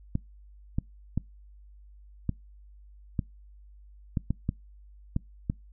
clicks, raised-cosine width 5 ms, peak -14 dBFS, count 10, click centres 0.154 / 0.785 / 1.176 / 2.293 / 3.192 / 4.172 / 4.306 / 4.491 / 5.164 / 5.499 s, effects noise-tail reverb RT60 0.2 s tail -25 dB re dry + added 50 Hz sine -49 dBFS peak until 5.72 s

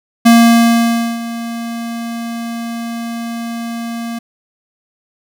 square tone with ADSR envelope, 232.4 Hz, A#3, 5 cents flat, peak -4 dBFS, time 0.25-4.19 s, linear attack 14 ms, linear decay 920 ms, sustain -17 dB, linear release 8 ms, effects none

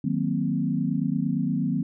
sine chord, C half-diminished seventh, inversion first, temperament equal, 155.56 / 185 / 233.1 / 261.6 Hz, Eb3 / Gb3 / Bb3 / C4, 0 / 0 / 0 / 0 cents, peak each -28 dBFS, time 0.04-1.83 s, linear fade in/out 5 ms, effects none

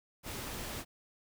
pink noise, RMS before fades -41 dBFS, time 0.23-0.85 s, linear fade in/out 50 ms, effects none

